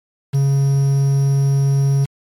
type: tone with quantisation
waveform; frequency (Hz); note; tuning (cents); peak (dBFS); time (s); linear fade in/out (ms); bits
triangle; 138.3; C#3; -4; -10; 0.33-2.06; 20; 6
effects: MP3 64 kbps